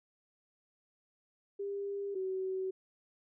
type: tone pair in turn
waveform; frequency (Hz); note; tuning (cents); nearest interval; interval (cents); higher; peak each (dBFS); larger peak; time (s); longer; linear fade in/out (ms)
sine; 400.2 / 377.7; G4 / F#4; +36 / +36; minor second; 100; first; -35 / -33; second; 1.59-2.15 / 2.15-2.71; neither; 10
effects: none